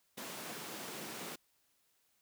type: high-pass noise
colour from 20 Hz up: pink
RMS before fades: -45 dBFS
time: 0.17-1.36 s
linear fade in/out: 10 ms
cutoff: 170 Hz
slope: 24 dB/octave
effects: white hiss -75 dBFS RMS until 2.21 s